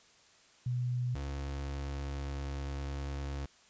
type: tone pair in turn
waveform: sine / 35% pulse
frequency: 123.5 / 69.81 Hz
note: B2 / C#2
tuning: 0 / +13 cents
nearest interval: minor seventh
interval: 987 cents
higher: first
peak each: -30 / -34 dBFS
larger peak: first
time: 0.66-1.15 / 1.15-3.46 s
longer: second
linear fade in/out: 5 ms
effects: white hiss -62 dBFS RMS until 3.69 s + resampled to 16000 Hz